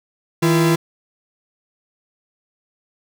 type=tone pair together; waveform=45% pulse; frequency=160.46 / 340 Hz; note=E3 / F4; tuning=-46 / -46 cents; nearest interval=octave + minor second; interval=1300 cents; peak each=-16 dBFS; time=0.42-0.76 s; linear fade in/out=10 ms; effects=none